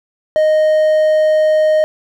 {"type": "tone", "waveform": "triangle", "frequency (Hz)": 620, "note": "D#5", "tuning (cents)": -6, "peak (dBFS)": -7, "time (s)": [0.36, 1.84], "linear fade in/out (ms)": 0, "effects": []}